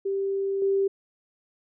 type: tone with level steps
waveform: sine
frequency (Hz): 392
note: G4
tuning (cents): 0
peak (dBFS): -24 / -20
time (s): 0.05-0.88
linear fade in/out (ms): 10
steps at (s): 0.62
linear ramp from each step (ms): 2
effects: none